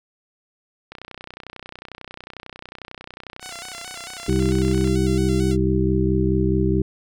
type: click train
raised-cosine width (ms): 0.3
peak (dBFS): -20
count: 124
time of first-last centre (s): 0.92-4.875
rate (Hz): 31.1
type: tone with vibrato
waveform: 5% pulse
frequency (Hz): 714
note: F5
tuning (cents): +38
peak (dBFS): -22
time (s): 3.4-5.57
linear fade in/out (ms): 50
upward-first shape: square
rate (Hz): 4.5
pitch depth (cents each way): 73
type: harmonic tone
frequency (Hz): 64.7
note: C2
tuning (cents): -19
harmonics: 1 / 2 / 3 / 5 / 6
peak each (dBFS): -23 / -23 / -23 / -23 / -23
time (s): 4.28-6.82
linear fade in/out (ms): 5
effects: none